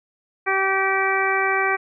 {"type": "harmonic tone", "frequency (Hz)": 386.3, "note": "G4", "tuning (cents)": -25, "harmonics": [1, 2, 3, 4, 5, 6], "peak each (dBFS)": [-25, -25, -25, -25, -25, -25], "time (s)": [0.46, 1.77], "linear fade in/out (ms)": 20, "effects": []}